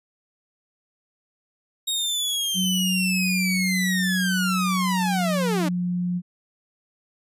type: linear sweep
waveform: sawtooth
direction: down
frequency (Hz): 3767 to 277.2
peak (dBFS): -20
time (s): 1.87-5.69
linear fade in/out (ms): 10
type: tone with pitch glide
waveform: sine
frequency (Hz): 184.9 to 177.88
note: F#3 to F3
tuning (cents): -1 to +32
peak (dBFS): -22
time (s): 2.54-6.22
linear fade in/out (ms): 50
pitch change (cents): -67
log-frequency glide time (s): 4.89-5.79
effects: resampled to 32000 Hz